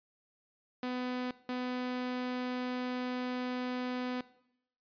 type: tone bursts at uneven times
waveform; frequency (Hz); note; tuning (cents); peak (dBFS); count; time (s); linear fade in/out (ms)
sawtooth; 250.5; B3; +25; -30; 2; 0.83-1.31 / 1.49-4.21; 2
effects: noise-tail reverb RT60 0.8 s tail -19 dB re dry + resampled to 11025 Hz